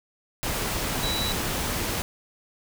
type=tone in noise; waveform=sine; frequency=3929 Hz; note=B7; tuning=10 cents flat; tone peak=-28 dBFS; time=1.03-1.32 s; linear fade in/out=0 ms; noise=pink; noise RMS=-28 dBFS; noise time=0.43-2.02 s; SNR=-3 dB; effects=none